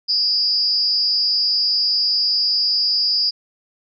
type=tone with amplitude modulation; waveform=sine; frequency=4925 Hz; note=D#8; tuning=19 cents flat; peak=-11 dBFS; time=0.08-3.31 s; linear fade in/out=20 ms; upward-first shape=sine; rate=240 Hz; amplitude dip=100%; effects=none